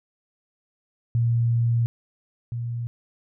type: tone pair in turn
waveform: sine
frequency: 117.3 / 118.46 Hz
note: A#2 / A#2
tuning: +11 / +28 cents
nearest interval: unison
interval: 17 cents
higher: second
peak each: -18 / -26 dBFS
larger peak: first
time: 1.15-1.86 / 2.52-2.87 s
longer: first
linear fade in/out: 0 ms
effects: none